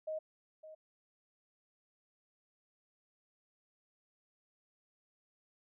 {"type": "tone with echo", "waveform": "sine", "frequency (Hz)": 626, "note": "D#5", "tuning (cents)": 10, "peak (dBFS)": -36, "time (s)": [0.07, 0.19], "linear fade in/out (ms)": 10, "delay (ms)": 560, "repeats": 1, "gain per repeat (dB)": -13, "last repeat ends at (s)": 0.75, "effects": []}